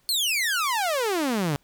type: exponential sweep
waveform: sawtooth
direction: down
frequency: 4435 to 136.3 Hz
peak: -19 dBFS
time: 0.09-1.56 s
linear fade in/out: 0 ms
effects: pink hiss -64 dBFS RMS until 1.63 s